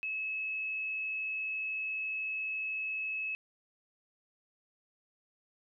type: tone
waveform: sine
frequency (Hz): 2586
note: E7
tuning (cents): -34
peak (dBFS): -33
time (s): 0.03-3.35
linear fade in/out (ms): 0
effects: none